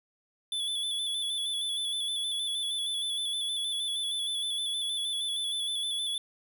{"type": "tone with vibrato", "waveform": "square", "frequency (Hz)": 3449, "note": "A7", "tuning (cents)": -35, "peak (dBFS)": -30, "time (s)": [0.52, 6.18], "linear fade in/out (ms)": 2, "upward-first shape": "square", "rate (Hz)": 6.4, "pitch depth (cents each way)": 34, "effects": []}